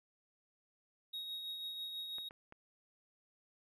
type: tone with tremolo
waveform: triangle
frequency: 3769 Hz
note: A#7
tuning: 18 cents sharp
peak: -38 dBFS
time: 1.13-2.29 s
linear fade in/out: 10 ms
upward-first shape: triangle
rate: 6.1 Hz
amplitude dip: 40%
type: clicks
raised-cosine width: 0.5 ms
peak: -38 dBFS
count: 3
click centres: 2.184 / 2.309 / 2.524 s
effects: none